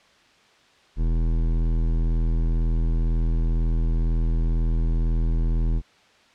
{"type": "tone with hard clipping", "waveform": "sine", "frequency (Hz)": 41.02, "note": "E1", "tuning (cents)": -8, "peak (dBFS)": -21, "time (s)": [0.96, 5.82], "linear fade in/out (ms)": 50, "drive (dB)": 14, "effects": ["white hiss -56 dBFS RMS until 6.34 s", "low-pass 4000 Hz 12 dB/octave"]}